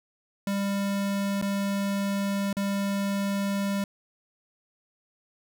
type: tone with dropouts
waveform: square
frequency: 198.9 Hz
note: G3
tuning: 25 cents sharp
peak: -26 dBFS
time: 0.47-3.84 s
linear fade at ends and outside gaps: 2 ms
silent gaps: 1.415-1.424 / 2.529-2.568 s
effects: none